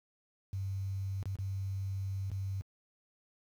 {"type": "tone with dropouts", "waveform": "sine", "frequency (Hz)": 96.9, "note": "G2", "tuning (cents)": -20, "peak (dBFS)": -33, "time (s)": [0.53, 2.61], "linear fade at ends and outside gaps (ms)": 0, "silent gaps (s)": [[1.228, 1.256], [1.355, 1.387], [2.3, 2.316]], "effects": ["high-pass 60 Hz 12 dB/octave", "10-bit"]}